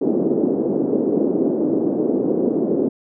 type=band-pass noise; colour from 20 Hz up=pink; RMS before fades=-19 dBFS; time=0.01-2.89 s; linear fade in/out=10 ms; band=250 to 430 Hz; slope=24 dB/octave; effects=none